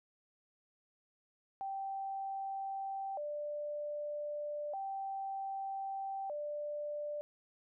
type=tone with vibrato; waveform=sine; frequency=679 Hz; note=F5; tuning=49 cents flat; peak=-37 dBFS; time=1.61-7.21 s; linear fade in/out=0 ms; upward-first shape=square; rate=0.32 Hz; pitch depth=240 cents each way; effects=none